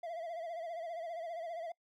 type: tone with vibrato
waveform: triangle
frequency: 670 Hz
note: E5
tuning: 28 cents sharp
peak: -37 dBFS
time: 0.03-1.72 s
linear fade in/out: 5 ms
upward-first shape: sine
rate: 15 Hz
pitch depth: 77 cents each way
effects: noise-tail reverb RT60 0.1 s tail -24 dB re dry